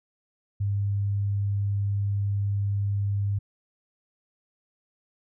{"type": "tone", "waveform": "sine", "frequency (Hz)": 100.6, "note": "G2", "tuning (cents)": 45, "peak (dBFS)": -23, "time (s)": [0.6, 3.39], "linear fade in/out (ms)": 10, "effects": []}